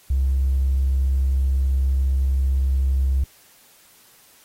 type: tone with tanh clipping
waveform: triangle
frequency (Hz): 66.6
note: C2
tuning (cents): +31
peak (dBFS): -16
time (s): 0.1-3.24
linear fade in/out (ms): 5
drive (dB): 2
effects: white hiss -53 dBFS RMS until 4.44 s + AAC 48 kbps